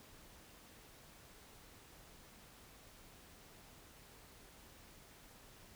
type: silence
effects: pink hiss -60 dBFS RMS until 5.75 s